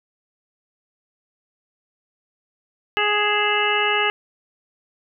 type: harmonic tone with a mistuned harmonic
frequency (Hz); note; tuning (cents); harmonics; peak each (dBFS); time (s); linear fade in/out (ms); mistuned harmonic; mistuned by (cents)
416.4; G#4; +5; 1 / 2 / 3 / 4 / 5 / 6 / 7; -25 / -25 / -25 / -25 / -25 / -25 / -25; 2.97-4.1; 0; 6; +96
effects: none